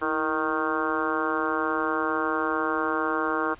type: harmonic tone with a mistuned harmonic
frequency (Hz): 155.56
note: D#3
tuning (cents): 0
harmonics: 2 / 3 / 4 / 5 / 6 / 7 / 8 / 9 / 10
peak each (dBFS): -30 / -31 / -36 / -35 / -35 / -30 / -33 / -31 / -35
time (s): 0.01-3.55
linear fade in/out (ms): 20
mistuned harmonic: 2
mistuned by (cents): +66
effects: pink hiss -51 dBFS RMS until 3.59 s + resampled to 8000 Hz